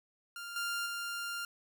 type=tone with level steps; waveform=sawtooth; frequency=1396.9 Hz; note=F6; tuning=in tune; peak=-38 / -30 / -33 dBFS; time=0.36-1.45 s; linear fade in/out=2 ms; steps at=0.56 / 0.86 s; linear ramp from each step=2 ms; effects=none